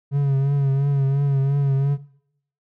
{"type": "tone with vibrato", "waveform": "triangle", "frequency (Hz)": 138.8, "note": "C#3", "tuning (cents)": 3, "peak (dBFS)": -14, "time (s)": [0.11, 1.98], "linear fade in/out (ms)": 50, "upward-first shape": "triangle", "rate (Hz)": 2.9, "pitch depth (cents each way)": 53, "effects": ["noise-tail reverb RT60 0.7 s tail -19 dB re dry"]}